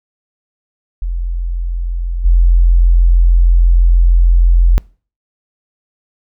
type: tone with level steps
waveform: sine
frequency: 43.14 Hz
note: F1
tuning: 20 cents flat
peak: -15 / -5 dBFS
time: 1.02-4.78 s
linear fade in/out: 0 ms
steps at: 2.24 s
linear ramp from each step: 20 ms
effects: noise-tail reverb RT60 0.4 s tail -25 dB re dry